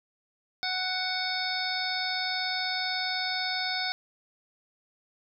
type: harmonic tone with a mistuned harmonic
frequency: 742 Hz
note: F#5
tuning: 5 cents sharp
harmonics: 1 / 2 / 3 / 5 / 6 / 7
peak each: -35 / -35 / -35 / -35 / -35 / -35 dBFS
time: 0.63-3.92 s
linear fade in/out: 0 ms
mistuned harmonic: 5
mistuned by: -18 cents
effects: none